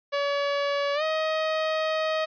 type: tone with pitch glide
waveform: sawtooth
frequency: 568 to 630.2 Hz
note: C#5 to D#5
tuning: +42 to +22 cents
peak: -20 dBFS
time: 0.12-2.26 s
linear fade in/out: 20 ms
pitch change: +180 cents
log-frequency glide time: 0.94-1.03 s
effects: resampled to 11025 Hz